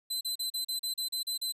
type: tone bursts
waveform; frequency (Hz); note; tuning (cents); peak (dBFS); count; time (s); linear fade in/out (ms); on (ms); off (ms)
sawtooth; 4045; B7; +41; -28; 10; 0.1-1.524; 10; 110; 36
effects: resampled to 32000 Hz